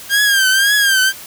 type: tone with vibrato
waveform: sawtooth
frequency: 1600 Hz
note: G6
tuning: 35 cents sharp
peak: -7 dBFS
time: 0.09-1.13 s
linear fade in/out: 50 ms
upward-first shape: triangle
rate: 1.9 Hz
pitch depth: 100 cents each way
effects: white hiss -34 dBFS RMS until 1.26 s